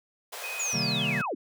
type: high-pass noise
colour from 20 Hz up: pink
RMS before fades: -39 dBFS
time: 0.32-0.74 s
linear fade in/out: 10 ms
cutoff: 450 Hz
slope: 48 dB/octave
type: tone with pitch glide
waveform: sine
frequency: 2504 to 2561 Hz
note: D#7 to D#7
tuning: +10 to +49 cents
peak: -34 dBFS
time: 0.43-1.26 s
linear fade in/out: 10 ms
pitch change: +39 cents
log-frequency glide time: 0.83-1.02 s
type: linear sweep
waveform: sine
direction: down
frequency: 7090 to 207.7 Hz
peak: -28 dBFS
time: 0.59-1.35 s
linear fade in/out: 10 ms
type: chord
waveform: square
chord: C minor seventh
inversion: none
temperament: equal with one note detuned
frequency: 130.81 / 155.56 / 193.63 / 233.1 Hz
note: C3 / Eb3 / G3 / Bb3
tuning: 0 / 0 / -21 / 0 cents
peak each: -35 dBFS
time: 0.73-1.22 s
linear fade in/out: 10 ms
effects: none